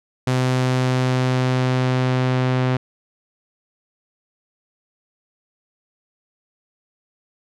sawtooth tone with low-pass filter sweep, 128 Hz, C3, 38 cents flat, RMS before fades -19 dBFS, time 0.27-2.77 s, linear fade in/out 5 ms, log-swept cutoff 8200 to 3300 Hz, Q 0.7, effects none

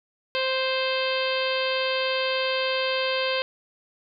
harmonic tone, 523.3 Hz, C5, in tune, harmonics 1 / 2 / 3 / 4 / 5 / 6 / 7 / 8 / 9, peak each -26 / -32 / -33 / -35 / -31 / -32 / -36 / -36 / -37 dBFS, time 0.35-3.42 s, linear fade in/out 0 ms, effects none

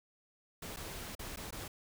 pink noise with dropouts, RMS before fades -44 dBFS, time 0.62-1.68 s, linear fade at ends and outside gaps 5 ms, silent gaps 0.763-0.769 / 1.152-1.192 / 1.361-1.371 / 1.508-1.524 s, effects none

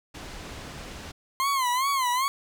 pink low-pass noise, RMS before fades -40 dBFS, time 0.14-1.12 s, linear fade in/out 10 ms, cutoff 6600 Hz, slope 12 dB/octave
40% pulse tone with vibrato, 1046.5 Hz, C6, in tune, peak -22 dBFS, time 1.4-2.28 s, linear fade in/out 0 ms, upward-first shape sine, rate 2.5 Hz, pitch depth 130 cents each way
effects none

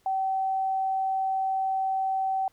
sine tone, 767 Hz, G5, 38 cents flat, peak -24 dBFS, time 0.06-2.48 s, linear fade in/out 2 ms, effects pink hiss -66 dBFS RMS until 2.52 s

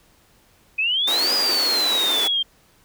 sine exponential two-way sweep, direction up then down, 2489 to 4978 to 3155 Hz, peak -18 dBFS, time 0.78-2.43 s, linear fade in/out 10 ms, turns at 1.33 s
pink high-pass noise, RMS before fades -27 dBFS, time 1.07-2.28 s, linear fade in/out 10 ms, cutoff 310 Hz, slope 24 dB/octave
effects pink hiss -57 dBFS RMS until 2.84 s

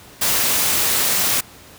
white noise, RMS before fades -18 dBFS, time 0.21-1.41 s, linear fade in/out 10 ms, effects pink hiss -43 dBFS RMS until 1.78 s + high-pass 60 Hz 12 dB/octave

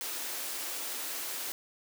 white high-pass noise, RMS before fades -37 dBFS, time 0.01-1.52 s, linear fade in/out 0 ms, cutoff 250 Hz, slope 48 dB/octave, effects none

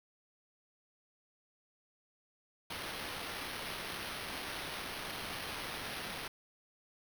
blue noise with sample-and-hold, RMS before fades -42 dBFS, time 2.7-6.28 s, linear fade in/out 5 ms, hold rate 7350 Hz, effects none

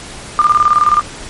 sine tone with tremolo, 1202 Hz, D6, 40 cents sharp, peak -5 dBFS, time 0.39-1.01 s, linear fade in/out 0 ms, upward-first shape square, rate 19 Hz, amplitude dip 70%, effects pink hiss -30 dBFS RMS until 1.29 s + MP3 48 kbps

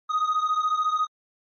triangle beating tone pair, 1244.5 / 1258.5 Hz, D#6 / D#6, 0 / +19 cents, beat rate 14 Hz, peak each -20 / -23 dBFS, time 0.09-1.07 s, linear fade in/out 20 ms, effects tanh soft clip ceiling -16 dBFS + MP3 32 kbps

